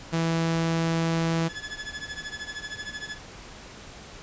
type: tone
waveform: sawtooth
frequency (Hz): 164.81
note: E3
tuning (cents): 0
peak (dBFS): -19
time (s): 0.12-1.49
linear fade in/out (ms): 20
type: tone with tremolo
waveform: sawtooth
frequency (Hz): 1713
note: A6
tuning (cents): -47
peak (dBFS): -27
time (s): 1.48-3.19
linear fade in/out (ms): 50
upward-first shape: triangle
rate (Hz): 13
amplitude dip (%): 95
effects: pink hiss -44 dBFS RMS until 4.22 s + resampled to 16000 Hz